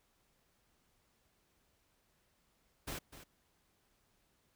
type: noise with echo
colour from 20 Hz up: pink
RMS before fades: -42 dBFS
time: 2.87-2.99 s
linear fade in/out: 10 ms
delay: 250 ms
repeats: 1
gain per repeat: -12 dB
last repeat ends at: 3.24 s
effects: pink hiss -75 dBFS RMS until 4.55 s